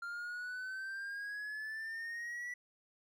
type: exponential sweep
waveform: triangle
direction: up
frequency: 1389 to 1962 Hz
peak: -38 dBFS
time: 0.02-2.54 s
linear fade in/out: 5 ms
effects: none

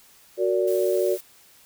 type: chord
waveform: sine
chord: Gb augmented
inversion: none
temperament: just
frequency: 370 / 462.5 / 578.1 Hz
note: Gb4 / Bb4 / D5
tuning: 0 / -14 / -27 cents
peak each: -22 / -26 / -24 dBFS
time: 0.37-1.18 s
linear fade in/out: 50 ms
type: noise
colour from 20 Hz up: blue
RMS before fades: -39 dBFS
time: 0.67-1.21 s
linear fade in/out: 10 ms
effects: white hiss -54 dBFS RMS until 1.65 s

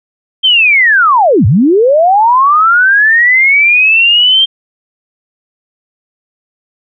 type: linear two-way sweep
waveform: sine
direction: down then up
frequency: 3187 to 87 to 3187 Hz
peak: -4 dBFS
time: 0.43-4.46 s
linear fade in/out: 20 ms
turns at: 1.46 s
effects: none

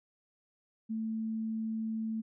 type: tone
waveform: sine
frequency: 221.7 Hz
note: A3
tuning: 13 cents sharp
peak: -32 dBFS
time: 0.89-2.22 s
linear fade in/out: 20 ms
effects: none

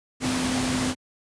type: tone in noise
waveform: sine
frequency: 255.4 Hz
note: C4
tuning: 42 cents flat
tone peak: -25 dBFS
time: 0.2-0.95 s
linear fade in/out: 50 ms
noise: pink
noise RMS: -27 dBFS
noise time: 0.2-0.95 s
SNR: -1 dB
effects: high-pass 80 Hz 12 dB/octave + resampled to 22050 Hz

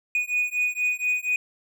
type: beating tone pair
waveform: triangle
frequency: 2473 / 2477.2 Hz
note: D#7 / D#7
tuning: -11 / -8 cents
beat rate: 4.2 Hz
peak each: -24 dBFS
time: 0.15-1.36 s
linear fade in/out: 2 ms
effects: none

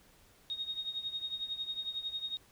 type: tone with tremolo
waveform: sine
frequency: 3729 Hz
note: A#7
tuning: in tune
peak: -32 dBFS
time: 0.5-2.37 s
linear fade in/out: 0 ms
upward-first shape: triangle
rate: 11 Hz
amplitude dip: 85%
effects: pink hiss -63 dBFS RMS until 2.51 s

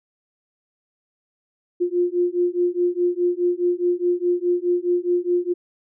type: beating tone pair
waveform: sine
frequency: 351 / 355.8 Hz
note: F4 / F4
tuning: +9 / +32 cents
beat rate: 4.8 Hz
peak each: -21 dBFS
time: 1.8-5.54 s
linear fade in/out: 20 ms
effects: none

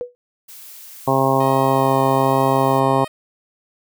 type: tone with exponential decay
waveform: sine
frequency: 490 Hz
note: B4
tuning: 14 cents flat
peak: -19 dBFS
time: 0.01-0.15 s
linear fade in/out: 0 ms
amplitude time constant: 29 ms
type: noise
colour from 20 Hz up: blue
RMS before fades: -39 dBFS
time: 0.48-2.8 s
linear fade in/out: 10 ms
type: harmonic tone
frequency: 134.3 Hz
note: C3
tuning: 46 cents sharp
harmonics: 1 / 2 / 3 / 4 / 5 / 6 / 7 / 8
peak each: -22 / -22 / -22 / -22 / -22 / -22 / -22 / -22 dBFS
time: 1.07-3.05 s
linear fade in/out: 10 ms
type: tone with vibrato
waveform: 10% pulse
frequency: 622.3 Hz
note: D#5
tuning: in tune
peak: -25 dBFS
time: 1.4-3.08 s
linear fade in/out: 5 ms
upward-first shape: sine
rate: 1.2 Hz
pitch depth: 21 cents each way
effects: none

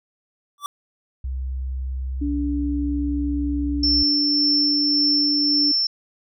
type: tone with exponential growth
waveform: square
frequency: 1160 Hz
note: D6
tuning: 22 cents flat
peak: -23 dBFS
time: 0.58-0.66 s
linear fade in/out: 1 ms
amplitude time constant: 17 ms
type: tone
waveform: sine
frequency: 64.9 Hz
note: C2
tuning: 13 cents flat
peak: -24 dBFS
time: 1.24-4.03 s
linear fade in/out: 5 ms
type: tone with pitch glide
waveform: sine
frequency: 288.7 to 291.5 Hz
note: D4 to D4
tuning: -30 to -13 cents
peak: -22 dBFS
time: 2.21-5.72 s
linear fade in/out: 10 ms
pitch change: +17 cents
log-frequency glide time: 3.75-4.36 s
type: tone with tremolo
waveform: sine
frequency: 5370 Hz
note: E8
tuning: 31 cents sharp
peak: -16 dBFS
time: 3.83-5.87 s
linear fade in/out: 5 ms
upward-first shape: sine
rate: 1.8 Hz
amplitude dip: 25%
effects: none

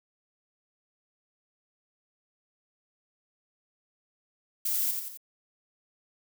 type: noise with echo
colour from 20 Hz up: violet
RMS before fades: -29 dBFS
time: 4.65-4.91 s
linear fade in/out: 5 ms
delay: 88 ms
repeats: 3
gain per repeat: -5 dB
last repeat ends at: 5.174 s
effects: none

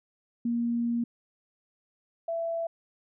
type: tone pair in turn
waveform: sine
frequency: 235.7 / 666.7 Hz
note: A#3 / E5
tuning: +19 / +19 cents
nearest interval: octave + tritone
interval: 1800 cents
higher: second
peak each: -25 / -28 dBFS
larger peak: first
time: 0.45-1.04 / 2.28-2.67 s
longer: first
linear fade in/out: 5 ms
effects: none

